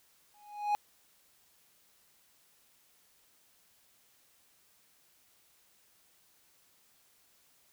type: tone with exponential growth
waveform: triangle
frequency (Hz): 830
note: G#5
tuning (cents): -1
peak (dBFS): -22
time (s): 0.34-0.75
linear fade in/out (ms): 0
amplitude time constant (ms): 89
effects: white hiss -67 dBFS RMS until 7.72 s